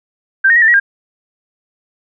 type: tone with pitch steps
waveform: sine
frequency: 1570 / 1853 / 1908 / 1783 / 1910 / 1608 Hz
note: G6 / A#6 / A#6 / A6 / A#6 / G6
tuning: +2 / -11 / +40 / +22 / +42 / +44 cents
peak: -6 dBFS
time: 0.44-0.8 s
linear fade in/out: 10 ms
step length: 60 ms
effects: none